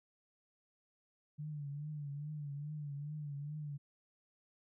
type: tone with vibrato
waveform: sine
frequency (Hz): 146.83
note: D3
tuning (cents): 0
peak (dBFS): -40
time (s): 1.38-3.78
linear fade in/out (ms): 20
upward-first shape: triangle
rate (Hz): 2.4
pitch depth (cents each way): 81
effects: none